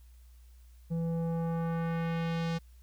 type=tone with low-pass filter sweep; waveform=square; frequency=166 Hz; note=E3; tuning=12 cents sharp; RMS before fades=-32 dBFS; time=0.9-2.59 s; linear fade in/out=20 ms; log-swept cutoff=370 to 5200 Hz; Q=1.1; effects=added 60 Hz sine -52 dBFS peak until 2.82 s + white hiss -69 dBFS RMS until 2.82 s